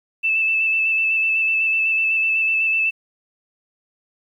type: tone with vibrato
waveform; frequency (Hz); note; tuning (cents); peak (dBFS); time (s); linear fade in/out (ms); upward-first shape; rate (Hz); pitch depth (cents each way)
sine; 2637; E7; 0; -16; 0.23-2.91; 20; square; 8; 15
effects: 9-bit